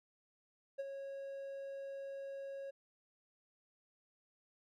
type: tone with ADSR envelope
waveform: triangle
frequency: 549 Hz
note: C#5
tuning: 17 cents flat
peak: -34 dBFS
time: 0.78-2.71 s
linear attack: 18 ms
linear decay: 30 ms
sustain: -7 dB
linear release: 13 ms
effects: none